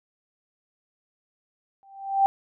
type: tone with exponential growth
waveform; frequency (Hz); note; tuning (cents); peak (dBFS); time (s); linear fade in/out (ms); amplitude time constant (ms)
sine; 784; G5; 0; -13; 1.83-2.26; 0; 92
effects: none